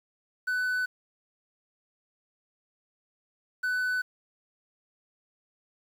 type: tone pair in turn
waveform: triangle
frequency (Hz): 1499 / 1499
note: F#6 / F#6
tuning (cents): +22 / +22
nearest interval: unison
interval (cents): 0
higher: neither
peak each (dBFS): -24 / -24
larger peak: neither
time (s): 0.47-0.86 / 3.63-4.02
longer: neither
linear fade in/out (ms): 10
effects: 9-bit